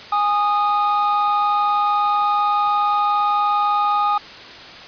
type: tone pair together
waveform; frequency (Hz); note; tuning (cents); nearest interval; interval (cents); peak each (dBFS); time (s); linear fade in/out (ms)
triangle; 825.6 / 1237; G#5 / D#6; -10 / -10; perfect fifth; 700; -17 / -16; 0.12-4.18; 5
effects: white hiss -37 dBFS RMS until 4.87 s + resampled to 11025 Hz